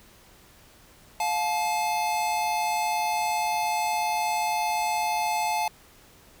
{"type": "tone pair together", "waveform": "square", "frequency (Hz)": [706, 863.1], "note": ["F5", "A5"], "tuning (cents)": [19, -34], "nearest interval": "minor third", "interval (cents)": 347, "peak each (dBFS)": [-30, -26], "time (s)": [1.2, 5.68], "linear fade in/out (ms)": 2, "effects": ["pink hiss -54 dBFS RMS until 6.4 s"]}